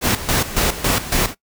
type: noise with tremolo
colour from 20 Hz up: pink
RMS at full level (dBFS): -17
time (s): 0.01-1.35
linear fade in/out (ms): 50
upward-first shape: square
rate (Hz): 3.6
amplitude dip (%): 75
effects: noise-tail reverb RT60 0.1 s tail -19 dB re dry